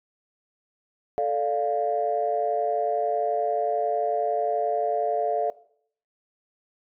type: chord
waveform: sine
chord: D minor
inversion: second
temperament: equal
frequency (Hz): 440 / 587.3 / 698.5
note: A4 / D5 / F5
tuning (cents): 0 / 0 / 0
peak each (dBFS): -27 / -27 / -24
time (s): 1.18-5.5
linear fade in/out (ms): 0
effects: noise-tail reverb RT60 0.6 s tail -19 dB re dry + tanh soft clip ceiling -13 dBFS